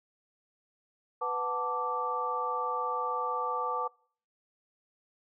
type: tone cluster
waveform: sine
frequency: 496.1 / 739 / 885 / 1169 Hz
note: B4 / F#5 / A5 / D6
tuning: +8 / -2 / +10 / -8 cents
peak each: -36 / -39 / -35 / -32 dBFS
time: 1.21-3.88 s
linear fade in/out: 10 ms
effects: noise-tail reverb RT60 0.5 s tail -24 dB re dry